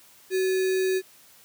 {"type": "tone with sample-and-hold", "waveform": "sine", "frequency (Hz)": 375.3, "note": "F#4", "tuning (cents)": 25, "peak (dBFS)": -21, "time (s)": [0.3, 1.02], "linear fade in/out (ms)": 50, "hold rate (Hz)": 2100, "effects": ["white hiss -54 dBFS RMS until 1.44 s", "high-pass 80 Hz 12 dB/octave"]}